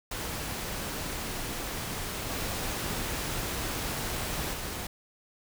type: noise with level steps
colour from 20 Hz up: pink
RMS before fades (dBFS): -35 / -33 / -36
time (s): 0.11-4.87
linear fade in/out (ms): 5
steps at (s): 2.29 / 4.53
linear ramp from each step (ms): 2
effects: none